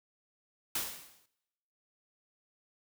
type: noise with exponential decay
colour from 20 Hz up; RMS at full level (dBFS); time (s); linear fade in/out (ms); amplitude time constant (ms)
white; -31; 0.75-1.26; 5; 110
effects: noise-tail reverb RT60 1.0 s tail -23 dB re dry